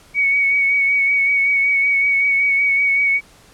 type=tone with vibrato; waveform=sine; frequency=2237 Hz; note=C#7; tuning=15 cents sharp; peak=-13 dBFS; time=0.14-3.21 s; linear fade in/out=50 ms; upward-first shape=sine; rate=5.3 Hz; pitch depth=25 cents each way; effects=pink hiss -48 dBFS RMS until 3.53 s + low-pass 11000 Hz 12 dB/octave